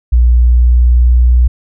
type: tone with pitch glide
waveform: sine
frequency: 60 to 60.91 Hz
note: B1 to B1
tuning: -49 to -23 cents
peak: -4 dBFS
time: 0.12-1.48 s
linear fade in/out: 10 ms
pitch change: +26 cents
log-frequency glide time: 0.3-1.21 s
effects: none